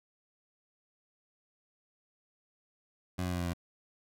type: tone with pitch steps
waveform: 20% pulse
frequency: 91.1 / 89.85 / 88.61 / 87.39 / 86.19 Hz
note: F#2 / F2 / F2 / F2 / F2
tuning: -26 / +50 / +26 / +2 / -22 cents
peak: -27 dBFS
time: 3.18-3.535 s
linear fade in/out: 10 ms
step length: 71 ms
effects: none